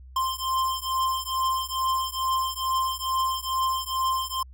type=beating tone pair; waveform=square; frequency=1046.5 / 1048.8 Hz; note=C6 / C6; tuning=0 / +4 cents; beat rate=2.3 Hz; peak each=-28 dBFS; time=0.16-4.43 s; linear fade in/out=5 ms; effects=added 64 Hz sine -43 dBFS peak until 4.53 s